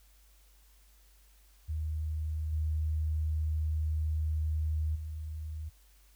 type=tone with level steps; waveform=sine; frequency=77.78 Hz; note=D#2; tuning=in tune; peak=-31 / -28 / -36 dBFS; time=1.68-5.7 s; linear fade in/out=20 ms; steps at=2.52 / 4.95 s; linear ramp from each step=10 ms; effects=added 50 Hz sine -59 dBFS peak until 6.15 s + white hiss -66 dBFS RMS until 6.15 s